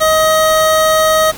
25% pulse tone, 630 Hz, D#5, 21 cents sharp, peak -5 dBFS, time 0-1.32 s, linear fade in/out 20 ms, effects pink hiss -30 dBFS RMS until 1.37 s

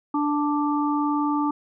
harmonic tone, 293.7 Hz, D4, in tune, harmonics 1 / 3 / 4, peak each -22 / -27 / -28 dBFS, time 0.14-1.51 s, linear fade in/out 5 ms, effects none

